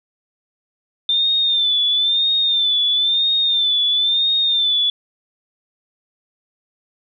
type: tone with vibrato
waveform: sine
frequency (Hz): 3571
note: A7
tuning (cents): +25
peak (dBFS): -14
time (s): 1.09-4.9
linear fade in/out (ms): 2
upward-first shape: sine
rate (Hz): 1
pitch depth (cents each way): 69
effects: none